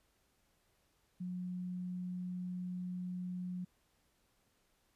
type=tone; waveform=sine; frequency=180.6 Hz; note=F#3; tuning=42 cents flat; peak=-38 dBFS; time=1.2-3.65 s; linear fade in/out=10 ms; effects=pink hiss -75 dBFS RMS until 4.95 s + resampled to 32000 Hz